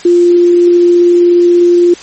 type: tone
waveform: sine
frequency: 349.2 Hz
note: F4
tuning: in tune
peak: -3 dBFS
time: 0.05-1.94 s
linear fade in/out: 5 ms
effects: white hiss -31 dBFS RMS until 2.02 s + MP3 32 kbps